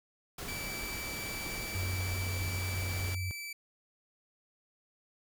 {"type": "noise", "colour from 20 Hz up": "pink", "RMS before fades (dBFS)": -41, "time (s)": [0.38, 3.15], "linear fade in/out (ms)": 5}
{"type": "tone", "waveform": "sawtooth", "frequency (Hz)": 2317, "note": "D7", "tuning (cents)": -24, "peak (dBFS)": -36, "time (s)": [0.48, 3.53], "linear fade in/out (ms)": 5}
{"type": "tone with vibrato", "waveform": "sine", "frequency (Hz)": 92.5, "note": "F#2", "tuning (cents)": 0, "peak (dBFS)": -33, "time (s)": [1.75, 3.31], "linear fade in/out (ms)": 0, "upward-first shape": "sine", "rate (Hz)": 16, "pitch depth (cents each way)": 25}
{"effects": []}